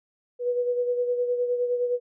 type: beating tone pair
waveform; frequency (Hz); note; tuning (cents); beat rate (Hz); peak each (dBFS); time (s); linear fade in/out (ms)
sine; 488.5 / 498.2; B4 / B4; -19 / +15; 9.7; -23 / -32; 0.39-2; 50
effects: none